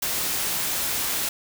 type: noise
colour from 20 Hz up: white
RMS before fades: -26 dBFS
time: 0.02-1.29 s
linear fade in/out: 5 ms
effects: none